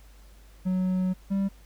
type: tone pair in turn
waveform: triangle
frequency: 185 / 196 Hz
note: F#3 / G3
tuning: 0 / 0 cents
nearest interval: minor second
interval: 100 cents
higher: second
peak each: -21 dBFS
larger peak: neither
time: 0.65-1.14 / 1.3-1.49 s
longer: first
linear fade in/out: 20 ms
effects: added 50 Hz sine -49 dBFS peak until 1.65 s + pink hiss -59 dBFS RMS until 1.65 s